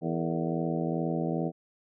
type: harmonic tone with a mistuned harmonic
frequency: 82.4 Hz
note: E2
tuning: in tune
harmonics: 2 / 3 / 4 / 5 / 6 / 7 / 8 / 9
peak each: -31 / -34 / -34 / -39 / -37 / -39 / -39 / -40 dBFS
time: 0.01-1.52 s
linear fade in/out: 50 ms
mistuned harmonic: 6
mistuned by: -100 cents
effects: none